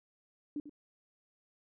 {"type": "tone with echo", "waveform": "sine", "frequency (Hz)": 293.7, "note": "D4", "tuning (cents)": 0, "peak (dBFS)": -34, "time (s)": [0.56, 0.6], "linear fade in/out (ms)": 2, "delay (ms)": 95, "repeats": 1, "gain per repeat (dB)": -11, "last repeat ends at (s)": 0.695, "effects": []}